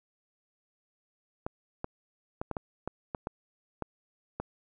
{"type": "clicks", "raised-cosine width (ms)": 1, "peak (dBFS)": -19, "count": 10, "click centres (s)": [1.465, 1.844, 2.415, 2.513, 2.568, 2.876, 3.148, 3.271, 3.823, 4.4], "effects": []}